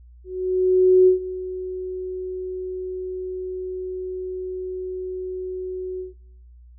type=tone with ADSR envelope; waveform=sine; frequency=370 Hz; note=F#4; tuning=in tune; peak=-9 dBFS; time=0.24-6.14 s; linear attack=830 ms; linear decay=120 ms; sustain=-17 dB; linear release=140 ms; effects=noise-tail reverb RT60 0.9 s tail -24 dB re dry + added 60 Hz sine -44 dBFS peak until 6.78 s